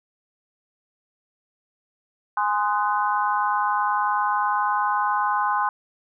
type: chord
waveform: sine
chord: Ab dominant seventh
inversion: none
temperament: just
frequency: 830.6 / 1038.3 / 1245.9 / 1495.1 Hz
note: Ab5 / C6 / Eb6 / Gb6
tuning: 0 / -14 / +2 / +18 cents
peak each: -24 / -23 / -28 / -29 dBFS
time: 2.37-5.69 s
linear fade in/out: 2 ms
effects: none